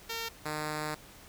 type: tone pair in turn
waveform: 5% pulse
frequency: 457.1 / 152.54 Hz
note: A#4 / D#3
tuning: -34 / -34 cents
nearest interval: octave + perfect fifth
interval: 1900 cents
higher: first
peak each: -23 / -22 dBFS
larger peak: second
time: 0.09-0.29 / 0.45-0.95 s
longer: second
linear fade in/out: 10 ms
effects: pink hiss -53 dBFS RMS until 1.28 s